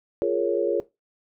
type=chord; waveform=sine; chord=Bb minor seventh; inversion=second; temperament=equal; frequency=349.2 / 415.3 / 466.2 / 554.4 Hz; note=F4 / Ab4 / Bb4 / Db5; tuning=0 / 0 / 0 / 0 cents; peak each=-26 dBFS; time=0.22-0.8 s; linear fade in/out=0 ms; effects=noise-tail reverb RT60 0.2 s tail -17 dB re dry

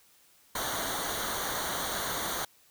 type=noise with comb filter; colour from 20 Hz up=pink; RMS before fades=-33 dBFS; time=0.55-2.45 s; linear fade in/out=5 ms; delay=0.39 ms; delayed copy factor=-0.8; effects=white hiss -62 dBFS RMS until 2.7 s

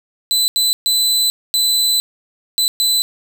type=tone bursts at uneven times; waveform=sawtooth; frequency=4010 Hz; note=B7; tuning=26 cents sharp; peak=-10 dBFS; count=6; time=0.31-0.48 / 0.56-0.73 / 0.86-1.3 / 1.54-2 / 2.58-2.68 / 2.8-3.02 s; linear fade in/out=0 ms; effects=none

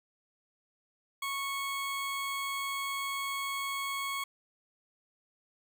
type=tone; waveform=20% pulse; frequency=1103 Hz; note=C#6; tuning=9 cents flat; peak=-28 dBFS; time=1.22-4.24 s; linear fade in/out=5 ms; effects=none

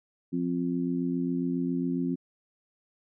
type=harmonic tone; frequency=87.31 Hz; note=F2; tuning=in tune; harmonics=2 / 3 / 4; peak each=-31 / -28 / -36 dBFS; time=0.32-2.16 s; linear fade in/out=20 ms; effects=none

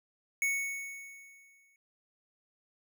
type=tone with exponential decay; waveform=square; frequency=2217 Hz; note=C#7; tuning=in tune; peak=-27 dBFS; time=0.42-1.76 s; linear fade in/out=1 ms; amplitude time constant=290 ms; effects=none

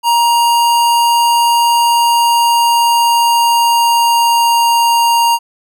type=tone with pitch glide; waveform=square; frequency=941 to 935.6 Hz; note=A#5 to A#5; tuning=+16 to +6 cents; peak=-9 dBFS; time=0.03-5.39 s; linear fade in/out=50 ms; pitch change=-10 cents; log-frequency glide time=1.85-4.69 s; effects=none

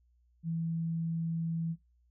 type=tone; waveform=sine; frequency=164.81 Hz; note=E3; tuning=in tune; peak=-31 dBFS; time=0.43-1.76 s; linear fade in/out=50 ms; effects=noise-tail reverb RT60 0.2 s tail -17 dB re dry + added 60 Hz sine -65 dBFS peak until 2.1 s

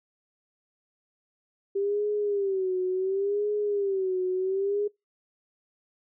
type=tone with vibrato; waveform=sine; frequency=392 Hz; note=G4; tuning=in tune; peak=-24 dBFS; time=1.75-4.88 s; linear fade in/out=10 ms; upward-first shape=sine; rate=0.7 Hz; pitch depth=110 cents each way; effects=noise-tail reverb RT60 0.2 s tail -25 dB re dry

